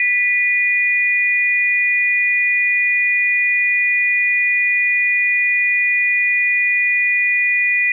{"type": "tone pair together", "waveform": "sine", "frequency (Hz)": [1975.5, 2445], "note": ["B6", "D#7"], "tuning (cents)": [0, -31], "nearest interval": "major third", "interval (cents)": 369, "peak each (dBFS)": -16, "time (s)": [0, 7.92], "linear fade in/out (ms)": 2, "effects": []}